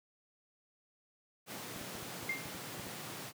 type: high-pass noise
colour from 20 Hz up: pink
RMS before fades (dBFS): -45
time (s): 1.46-3.33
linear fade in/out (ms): 50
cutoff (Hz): 110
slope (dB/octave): 48
type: clicks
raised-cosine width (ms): 3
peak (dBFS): -35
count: 9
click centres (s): 1.761 / 1.812 / 1.952 / 2.026 / 2.229 / 2.456 / 2.547 / 2.796 / 2.868
type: tone with exponential decay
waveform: sine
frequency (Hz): 2109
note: C7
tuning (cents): +13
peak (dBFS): -30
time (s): 2.29-2.52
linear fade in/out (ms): 5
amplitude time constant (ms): 48
effects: high-pass 60 Hz 12 dB/octave